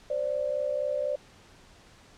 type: tone pair together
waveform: sine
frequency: 522.1 / 586 Hz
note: C5 / D5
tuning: -4 / -4 cents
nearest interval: major second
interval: 200 cents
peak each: -31 / -28 dBFS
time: 0.1-1.16 s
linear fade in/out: 5 ms
effects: pink hiss -55 dBFS RMS until 2.17 s + low-pass 7000 Hz 12 dB/octave